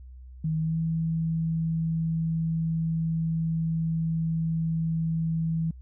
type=tone with pitch glide; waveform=sine; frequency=158.4 to 162.85 Hz; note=D#3 to E3; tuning=+31 to -21 cents; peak=-24 dBFS; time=0.44-5.71 s; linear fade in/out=5 ms; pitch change=+48 cents; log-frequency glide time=0.58-0.77 s; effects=added 63 Hz sine -42 dBFS peak until 5.81 s